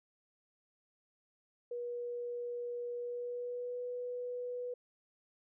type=tone with pitch glide; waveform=sine; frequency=482.2 to 492 Hz; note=B4 to B4; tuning=-41 to -7 cents; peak=-37 dBFS; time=1.71-4.74 s; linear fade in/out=5 ms; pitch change=+34 cents; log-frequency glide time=2.95-3.81 s; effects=none